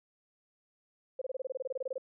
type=tone bursts; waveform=sine; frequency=523.3 Hz; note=C5; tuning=in tune; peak=-32 dBFS; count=16; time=1.19-1.981 s; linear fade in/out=5 ms; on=26 ms; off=25 ms; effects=none